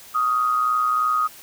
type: tone with amplitude modulation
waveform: sine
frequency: 1249 Hz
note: D#6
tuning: 6 cents sharp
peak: -15 dBFS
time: 0.14-1.28 s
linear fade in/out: 20 ms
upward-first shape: sine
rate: 123 Hz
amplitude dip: 55%
effects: white hiss -44 dBFS RMS until 1.42 s